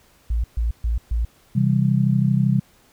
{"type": "tone bursts", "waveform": "sine", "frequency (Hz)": 57.2, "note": "A#1", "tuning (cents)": -32, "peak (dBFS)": -18, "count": 4, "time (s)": [0.3, 1.25], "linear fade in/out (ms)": 5, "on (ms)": 140, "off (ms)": 130}
{"type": "chord", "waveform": "sine", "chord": "C major", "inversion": "none", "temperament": "just", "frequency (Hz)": [130.81, 163.52, 196.22], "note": ["C3", "E3", "G3"], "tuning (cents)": [0, -14, 2], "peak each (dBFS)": [-18, -22, -20], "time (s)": [1.55, 2.6], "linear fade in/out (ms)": 10}
{"effects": ["pink hiss -56 dBFS RMS until 2.92 s"]}